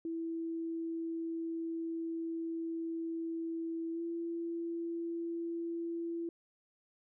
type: tone with pitch glide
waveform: sine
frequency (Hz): 329.6 to 336.5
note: E4 to E4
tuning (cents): 0 to +36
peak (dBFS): -35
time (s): 0.05-6.29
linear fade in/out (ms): 2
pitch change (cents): +36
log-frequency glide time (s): 3.92-4.01
effects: none